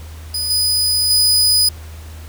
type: tone with level steps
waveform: sawtooth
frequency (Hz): 4978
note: D#8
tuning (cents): 0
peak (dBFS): -16 / -11 / -8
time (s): 0.34-1.69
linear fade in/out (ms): 5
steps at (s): 0.5 / 1.1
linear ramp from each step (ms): 5
effects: added 79 Hz sine -31 dBFS peak until 2.28 s + pink hiss -42 dBFS RMS until 2.28 s